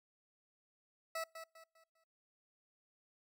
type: tone with echo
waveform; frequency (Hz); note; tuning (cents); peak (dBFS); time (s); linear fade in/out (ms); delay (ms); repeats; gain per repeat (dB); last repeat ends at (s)
20% pulse; 652; E5; -19; -33; 1.15-1.24; 5; 200; 4; -9; 2.04
effects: noise-tail reverb RT60 0.5 s tail -26 dB re dry